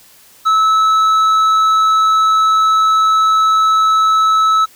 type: tone with tanh clipping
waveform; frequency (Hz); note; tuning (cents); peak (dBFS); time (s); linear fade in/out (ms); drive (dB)
sine; 1302; E6; -22; -10; 0.45-4.66; 20; 7
effects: white hiss -45 dBFS RMS until 4.75 s

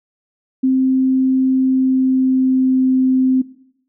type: tone with pitch glide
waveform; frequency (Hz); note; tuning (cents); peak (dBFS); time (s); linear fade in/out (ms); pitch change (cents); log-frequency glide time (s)
sine; 261.6 to 259.5; C4 to C4; 0 to -14; -11; 0.63-3.42; 10; -14; 1.54-2.87
effects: noise-tail reverb RT60 0.7 s tail -18 dB re dry

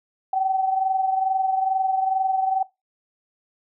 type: tone pair together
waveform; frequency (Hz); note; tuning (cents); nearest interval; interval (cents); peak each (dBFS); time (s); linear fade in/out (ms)
sine; 761.7 / 784; G5 / G5; -50 / 0; unison; 50; -20 / -27; 0.33-2.63; 5
effects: noise-tail reverb RT60 0.2 s tail -18 dB re dry

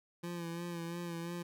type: tone with vibrato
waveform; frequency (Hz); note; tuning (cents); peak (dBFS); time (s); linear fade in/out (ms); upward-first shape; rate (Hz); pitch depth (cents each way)
25% pulse; 170.7; F3; -39; -35; 0.23-1.43; 10; sine; 2.9; 36
effects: none

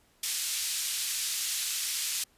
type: band-pass noise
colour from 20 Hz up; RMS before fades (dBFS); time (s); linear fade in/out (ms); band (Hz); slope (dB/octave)
white; -32; 0.23-2.24; 5; 2900 to 9400; 12
effects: pink hiss -65 dBFS RMS until 2.37 s + resampled to 32000 Hz

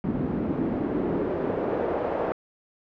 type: noise with band-pass filter sweep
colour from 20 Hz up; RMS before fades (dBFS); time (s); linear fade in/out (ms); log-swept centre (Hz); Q
pink; -27; 0.04-2.32; 0; 220 to 580; 1.9
effects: low-pass 2000 Hz 12 dB/octave

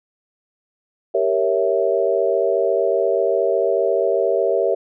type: chord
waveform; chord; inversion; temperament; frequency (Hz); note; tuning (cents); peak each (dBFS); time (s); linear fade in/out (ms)
sine; G diminished seventh; none; equal; 392 / 466.2 / 554.4 / 659.3; G4 / Bb4 / Db5 / Fb5; 0 / 0 / 0 / 0; -21; 1.14-4.75; 10
effects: none

